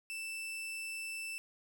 40% pulse tone, 2655 Hz, E7, 12 cents sharp, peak -38 dBFS, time 0.1-1.38 s, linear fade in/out 0 ms, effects none

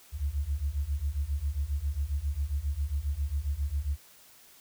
sine beating tone pair, 67.8 / 75.2 Hz, C#2 / D2, -38 / +42 cents, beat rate 7.4 Hz, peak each -31 / -30 dBFS, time 0.12-3.98 s, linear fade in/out 50 ms, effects tanh soft clip ceiling -20 dBFS + white hiss -56 dBFS RMS until 4.6 s

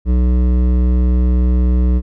sine tone with hard clipping, 61.74 Hz, B1, in tune, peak -12 dBFS, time 0.05-2.02 s, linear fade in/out 50 ms, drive 12 dB, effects none

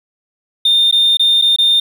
triangle tone with dropouts, 3626 Hz, A#7, 49 cents flat, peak -6 dBFS, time 0.65-1.8 s, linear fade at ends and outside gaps 5 ms, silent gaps 0.912-0.925 / 1.171-1.195 / 1.415-1.421 / 1.562-1.585 s, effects tanh soft clip ceiling -4 dBFS

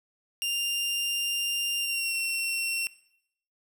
sawtooth tone with pitch glide, 2794 to 2721 Hz, F7 to F7, 0 to -46 cents, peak -24 dBFS, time 0.42-2.87 s, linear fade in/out 0 ms, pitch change -46 cents, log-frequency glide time 1.78-2.16 s, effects noise-tail reverb RT60 0.7 s tail -18 dB re dry

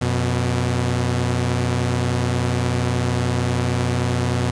sawtooth tone pair together, 89.9 / 123.07 Hz, F#2 / B2, -49 / -6 cents, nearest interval perfect fourth, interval 543 cents, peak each -19 / -16 dBFS, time 0.01-4.51 s, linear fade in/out 10 ms, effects resampled to 22050 Hz + 8-bit

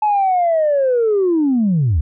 sine linear sweep, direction down, 861 to 65.41 Hz, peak -11 dBFS, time 0.02-2.01 s, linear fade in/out 5 ms, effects tanh soft clip ceiling -9 dBFS

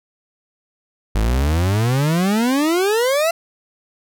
40% pulse exponential sweep, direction up, 50.1 to 684 Hz, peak -14 dBFS, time 1.15-3.31 s, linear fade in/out 5 ms, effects none

